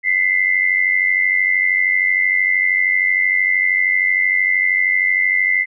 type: tone pair together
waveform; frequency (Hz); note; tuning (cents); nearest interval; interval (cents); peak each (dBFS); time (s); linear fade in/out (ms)
sine; 2004 / 2097; B6 / C7; +25 / +3; minor second; 78; -16; 0.03-5.66; 50
effects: none